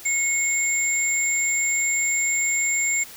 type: tone pair together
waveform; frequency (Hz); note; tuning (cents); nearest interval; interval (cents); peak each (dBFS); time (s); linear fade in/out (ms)
sine; 2180 / 7333; C#7 / A#8; -29 / -29; octave + major sixth; 2100; -23 / -22; 0.05-3.04; 10
effects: white hiss -42 dBFS RMS until 3.16 s